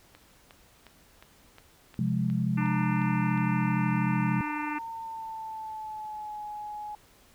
click train, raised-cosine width 0.3 ms, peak -32 dBFS, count 10, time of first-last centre 0.15-3.376 s, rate 2.79 Hz
sine chord, F minor, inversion second, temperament equal, 130.81 / 174.61 / 207.7 Hz, C3 / F3 / Ab3, 0 / 0 / 0 cents, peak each -29 dBFS, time 1.99-4.41 s, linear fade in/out 2 ms
harmonic tone, 298.1 Hz, D4, 26 cents sharp, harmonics 1 / 3 / 4 / 5 / 6 / 7 / 8 / 9, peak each -34 / -39 / -40 / -41 / -42 / -42 / -43 / -44 dBFS, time 2.57-4.79 s, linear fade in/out 10 ms
sine tone with pitch glide, 932.3 to 840.2 Hz, A#5 to G#5, 0 to +20 cents, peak -35 dBFS, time 2.61-6.95 s, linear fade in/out 2 ms, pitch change -180 cents, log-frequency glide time 4.4-6.43 s
effects pink hiss -59 dBFS RMS until 7.34 s

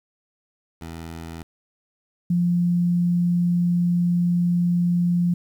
15% pulse / sine tone pair in turn, 82.41 / 174.62 Hz, E2 / F3, 0 / 0 cents, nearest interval octave + minor second, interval 1300 cents, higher second, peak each -27 / -17 dBFS, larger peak second, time 0.81-1.43 / 2.3-5.34 s, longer second, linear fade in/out 5 ms, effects 9-bit

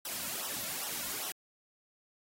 white noise with flanger, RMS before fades -38 dBFS, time 0.05-1.32 s, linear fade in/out 2 ms, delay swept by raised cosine 0.43 to 2.53 ms, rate 2.5 Hz, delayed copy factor -0.85, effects AAC 48 kbps

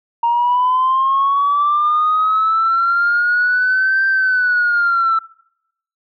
sine linear two-way sweep, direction up then down, 932.3 to 1570 to 1323 Hz, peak -11 dBFS, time 0.23-5.19 s, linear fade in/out 5 ms, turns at 4.06 s, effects noise-tail reverb RT60 0.8 s tail -24 dB re dry + tanh soft clip ceiling -8 dBFS

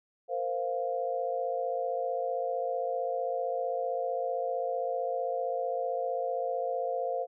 sine chord, Bb suspended second, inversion none, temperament equal with one note detuned, 466.2 / 521.7 / 698.5 Hz, Bb4 / C5 / F5, 0 / -5 / 0 cents, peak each -36 / -32 / -33 dBFS, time 0.28-7.27 s, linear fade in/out 50 ms, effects none

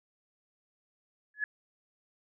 sine tone with exponential growth, 1700 Hz, G#6, 40 cents sharp, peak -24 dBFS, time 1.34-1.44 s, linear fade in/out 2 ms, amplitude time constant 20 ms, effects none

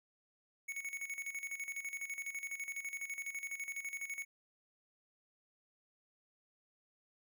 square tone with tremolo, 2217 Hz, C#7, in tune, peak -39 dBFS, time 0.68-4.25 s, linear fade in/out 10 ms, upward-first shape square, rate 12 Hz, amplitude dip 70%, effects none

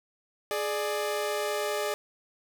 sawtooth tone pair together, 419.1 / 593.7 Hz, G#4 / D5, +16 / +19 cents, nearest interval tritone, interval 603 cents, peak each -27 / -27 dBFS, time 0.51-1.94 s, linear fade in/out 0 ms, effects none

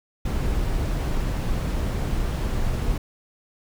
brown noise, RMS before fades -24 dBFS, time 0.25-2.98 s, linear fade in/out 5 ms, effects none

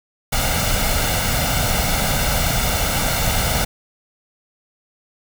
pink noise with comb filter, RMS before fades -19 dBFS, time 0.32-3.65 s, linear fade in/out 10 ms, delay 1.4 ms, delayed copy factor +0.65, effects none

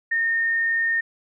sine tone, 1831 Hz, A#6, 32 cents flat, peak -19 dBFS, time 0.11-1.01 s, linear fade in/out 10 ms, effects none

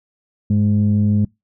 sine tone pair together, 102.2 / 208.7 Hz, G#2 / G#3, -27 / +9 cents, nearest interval octave, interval 1236 cents, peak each -14 dBFS, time 0.5-1.25 s, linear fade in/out 5 ms, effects noise-tail reverb RT60 0.2 s tail -26 dB re dry + tanh soft clip ceiling -8 dBFS

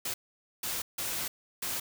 white noise bursts at uneven times, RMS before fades -34 dBFS, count 4, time 0.05-0.14 / 0.63-0.82 / 0.98-1.28 / 1.62-1.8 s, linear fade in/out 5 ms, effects none

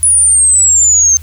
sine exponential sweep, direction down, 9956 to 6260 Hz, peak -5 dBFS, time 0.03-1.17 s, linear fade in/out 0 ms, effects added 80 Hz sine -27 dBFS peak until 1.22 s + white hiss -42 dBFS RMS until 1.22 s

